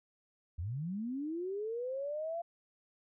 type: linear sweep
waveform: sine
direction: up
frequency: 74.4 to 690 Hz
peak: -35 dBFS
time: 0.58-2.42 s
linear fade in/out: 10 ms
effects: none